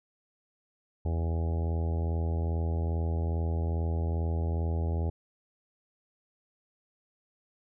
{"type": "harmonic tone", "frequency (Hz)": 82.41, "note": "E2", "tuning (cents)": 0, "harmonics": [1, 2, 3, 4, 5, 6, 7, 8, 9, 10], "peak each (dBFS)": [-27, -38, -43, -43, -42, -46, -47, -49, -49, -48], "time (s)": [1.05, 5.1], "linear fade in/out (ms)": 5, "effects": []}